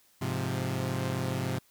sawtooth chord, F minor, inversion first, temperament equal, 103.83 / 130.81 / 174.61 Hz, Ab2 / C3 / F3, 0 / 0 / 0 cents, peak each -31 / -28 / -32 dBFS, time 0.21-1.59 s, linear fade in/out 10 ms, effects white hiss -64 dBFS RMS until 1.7 s

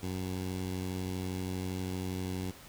15% pulse tone with notch filter, 92.5 Hz, F#2, in tune, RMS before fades -36 dBFS, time 0.02-2.52 s, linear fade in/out 20 ms, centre 1300 Hz, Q 0.9, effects pink hiss -52 dBFS RMS until 2.68 s

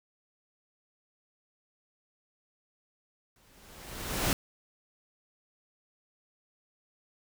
pink noise with exponential growth, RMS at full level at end -26 dBFS, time 3.36-4.33 s, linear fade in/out 1 ms, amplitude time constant 210 ms, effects none

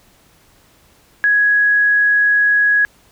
sine tone, 1668 Hz, G#6, 7 cents sharp, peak -10 dBFS, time 1.24-2.85 s, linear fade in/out 0 ms, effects pink hiss -52 dBFS RMS until 3.11 s

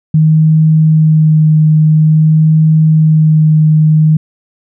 sine tone with vibrato, 156.2 Hz, D#3, 7 cents sharp, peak -4 dBFS, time 0.14-4.17 s, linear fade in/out 5 ms, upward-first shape sine, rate 0.49 Hz, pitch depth 13 cents each way, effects none

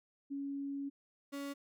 sine / 35% pulse tone pair in turn, 279.1 / 280.9 Hz, C#4 / C#4, +12 / +23 cents, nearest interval unison, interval 11 cents, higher second, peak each -37 / -38 dBFS, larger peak first, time 0.3-0.9 / 1.32-1.54 s, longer first, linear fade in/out 20 ms, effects none

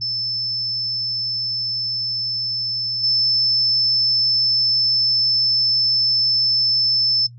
sine tone with level steps, 5274 Hz, E8, in tune, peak -21 / -15 dBFS, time 0.01-7.27 s, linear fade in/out 10 ms, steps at 3.03 s, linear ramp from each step 10 ms, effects noise-tail reverb RT60 0.1 s tail -20 dB re dry + added 120 Hz sine -38 dBFS peak until 7.38 s

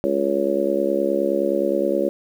harmonic tone, 69.6 Hz, C#2, 8 cents sharp, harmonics 3 / 4 / 5 / 6 / 7 / 8, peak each -28 / -27 / -23 / -27 / -27 / -22 dBFS, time 0.04-2.09 s, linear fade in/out 0 ms, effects 8-bit

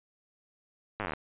slowing click train, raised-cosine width 0.5 ms, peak -18 dBFS, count 13, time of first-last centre 1-1.135 s, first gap 9 ms, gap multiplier 1.04, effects resampled to 8000 Hz

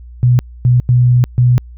sine tone bursts at uneven times, 123.47 Hz, B2, in tune, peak -6 dBFS, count 4, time 0.23-0.39 / 0.65-0.8 / 0.89-1.24 / 1.38-1.58 s, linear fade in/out 0 ms, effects added 60 Hz sine -31 dBFS peak until 1.77 s

